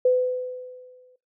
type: tone with exponential decay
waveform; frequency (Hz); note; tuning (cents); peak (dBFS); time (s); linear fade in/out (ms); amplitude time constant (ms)
sine; 504; B4; +35; -14; 0.05-1.16; 5; 240
effects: noise-tail reverb RT60 0.3 s tail -21 dB re dry